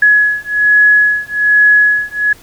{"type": "beating tone pair", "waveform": "sine", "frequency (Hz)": [1687, 1688.2], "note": ["G#6", "G#6"], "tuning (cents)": [27, 28], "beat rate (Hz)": 1.2, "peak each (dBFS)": -10, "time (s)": [0.02, 2.33], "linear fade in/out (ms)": 5, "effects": ["pink hiss -41 dBFS RMS until 2.42 s"]}